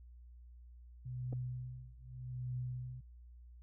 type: tone with tremolo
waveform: sine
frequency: 125.4 Hz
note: B2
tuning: 27 cents sharp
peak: -36 dBFS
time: 1.05-3.01 s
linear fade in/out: 10 ms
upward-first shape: triangle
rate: 0.82 Hz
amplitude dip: 100%
type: clicks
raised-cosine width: 2 ms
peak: -34 dBFS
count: 2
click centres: 1.327 / 1.331 s
effects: added 60 Hz sine -53 dBFS peak until 3.62 s